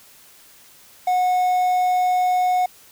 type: tone with quantisation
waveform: triangle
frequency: 730 Hz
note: F#5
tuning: 24 cents flat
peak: -14 dBFS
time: 1.07-2.66 s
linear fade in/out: 5 ms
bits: 7
effects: white hiss -49 dBFS RMS until 2.91 s